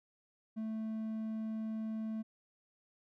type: tone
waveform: triangle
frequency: 220 Hz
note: A3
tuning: in tune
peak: -34 dBFS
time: 0.56-2.23 s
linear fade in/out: 20 ms
effects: none